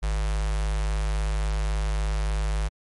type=tone with notch filter; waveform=square; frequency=51.8 Hz; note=G#1; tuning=4 cents flat; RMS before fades=-25 dBFS; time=0.02-2.69 s; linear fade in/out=20 ms; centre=270 Hz; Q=0.71; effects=MP3 48 kbps